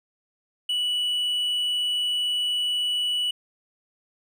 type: tone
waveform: triangle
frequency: 2951 Hz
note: F#7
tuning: 5 cents flat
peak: -21 dBFS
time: 0.69-3.31 s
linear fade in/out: 5 ms
effects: none